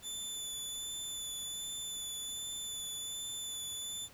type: tone with vibrato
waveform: 20% pulse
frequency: 3499 Hz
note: A7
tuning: 10 cents flat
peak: -33 dBFS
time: 0.02-4.09 s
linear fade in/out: 50 ms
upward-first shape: sine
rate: 1.3 Hz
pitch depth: 13 cents each way
effects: pink hiss -58 dBFS RMS until 4.13 s